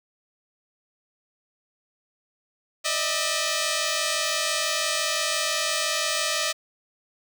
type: tone pair together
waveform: 5% pulse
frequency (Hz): 599.1 / 645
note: D5 / E5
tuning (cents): +34 / -38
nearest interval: minor second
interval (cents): 128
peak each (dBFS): -15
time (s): 2.84-6.53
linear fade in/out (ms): 20
effects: none

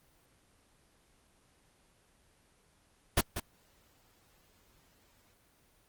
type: noise with echo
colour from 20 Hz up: pink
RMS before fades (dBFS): -25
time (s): 3.17-3.21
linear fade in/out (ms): 5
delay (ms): 190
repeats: 1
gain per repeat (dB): -10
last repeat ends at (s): 3.4
effects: pink hiss -67 dBFS RMS until 5.88 s + Opus 24 kbps

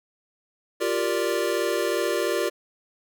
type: chord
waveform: square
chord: G minor seventh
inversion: third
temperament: equal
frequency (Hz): 349.2 / 392 / 466.2 / 587.3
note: F4 / G4 / Bb4 / D5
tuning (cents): 0 / 0 / 0 / 0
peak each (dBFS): -29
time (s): 0.8-2.5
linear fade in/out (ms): 20
effects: none

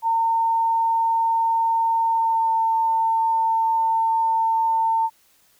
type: tone with pitch glide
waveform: sine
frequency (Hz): 910 to 901.1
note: A#5 to A5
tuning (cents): -42 to +41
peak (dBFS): -17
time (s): 0.02-5.1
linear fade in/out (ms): 50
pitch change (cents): -17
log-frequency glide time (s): 2.06-2.52
effects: white hiss -59 dBFS RMS until 5.59 s

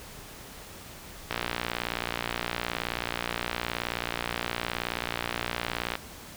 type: click train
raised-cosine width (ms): 0.3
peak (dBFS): -12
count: 275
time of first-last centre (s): 1.31-5.954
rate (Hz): 59
effects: pink hiss -45 dBFS RMS until 6.36 s

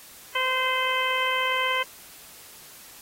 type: harmonic tone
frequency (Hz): 516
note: C5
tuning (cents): -24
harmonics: 1 / 2 / 3 / 4 / 5 / 6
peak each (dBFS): -32 / -27 / -32 / -28 / -32 / -30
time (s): 0.35-1.83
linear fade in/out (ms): 5
effects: white hiss -47 dBFS RMS until 3.01 s + AAC 48 kbps

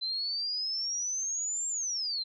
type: exponential two-way sweep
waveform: sine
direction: up then down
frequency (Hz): 4041 to 7459 to 4041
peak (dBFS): -30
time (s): 0.01-2.24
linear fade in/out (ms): 20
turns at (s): 1.68
effects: none

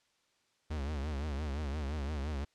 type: tone with vibrato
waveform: 45% pulse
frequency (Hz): 72.8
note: D2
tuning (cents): -15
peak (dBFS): -34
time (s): 0.7-2.45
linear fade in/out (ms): 10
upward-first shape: triangle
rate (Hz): 5.8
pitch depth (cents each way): 160
effects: white hiss -73 dBFS RMS until 2.54 s + low-pass 6000 Hz 12 dB/octave

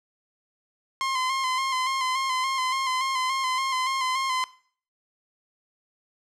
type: tone with vibrato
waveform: sawtooth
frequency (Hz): 1046.5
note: C6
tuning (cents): 0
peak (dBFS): -20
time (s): 1.01-4.44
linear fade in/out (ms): 0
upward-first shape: square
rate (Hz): 3.5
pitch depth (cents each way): 34
effects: noise-tail reverb RT60 0.5 s tail -18 dB re dry + low-pass 7000 Hz 12 dB/octave

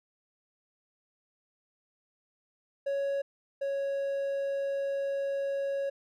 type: tone pair in turn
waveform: triangle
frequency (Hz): 556 / 553.6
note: C#5 / C#5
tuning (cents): +5 / -2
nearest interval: unison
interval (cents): 7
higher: first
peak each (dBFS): -26 / -27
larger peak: first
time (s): 2.86-3.22 / 3.61-5.9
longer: second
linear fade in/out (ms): 10
effects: none

